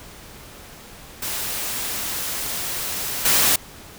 white noise with level steps, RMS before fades -27 / -17 dBFS, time 1.22-3.56 s, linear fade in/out 5 ms, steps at 3.25 s, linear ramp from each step 5 ms, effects pink hiss -42 dBFS RMS until 3.98 s

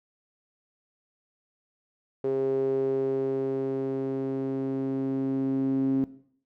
sawtooth tone with band-pass filter sweep, 134.2 Hz, C3, 44 cents sharp, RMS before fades -28 dBFS, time 2.24-6.04 s, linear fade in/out 0 ms, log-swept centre 420 to 280 Hz, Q 6.1, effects noise-tail reverb RT60 0.6 s tail -17 dB re dry

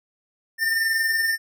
square tone pair together, 1801 / 1821.9 Hz, A6 / A#6, +40 / -40 cents, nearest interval unison, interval 20 cents, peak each -21 / -31 dBFS, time 0.58-1.38 s, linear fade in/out 50 ms, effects none

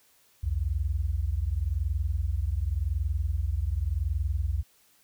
sine tone pair together, 62.4 / 83.29 Hz, B1 / E2, +19 / +18 cents, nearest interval perfect fourth, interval 499 cents, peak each -28 dBFS, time 0.43-4.63 s, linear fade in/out 10 ms, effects white hiss -63 dBFS RMS until 5.03 s

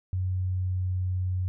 sine tone with pitch glide, 92.5 to 91.91 Hz, F#2 to F#2, 0 to -11 cents, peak -25 dBFS, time 0.13-1.48 s, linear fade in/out 0 ms, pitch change -11 cents, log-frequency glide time 0.26-0.97 s, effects none

